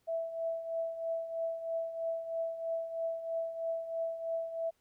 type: tone with tremolo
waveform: sine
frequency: 659.3 Hz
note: E5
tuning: in tune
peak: -30 dBFS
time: 0.07-4.71 s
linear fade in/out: 20 ms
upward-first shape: triangle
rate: 3.1 Hz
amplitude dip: 70%
effects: pink hiss -75 dBFS RMS until 4.8 s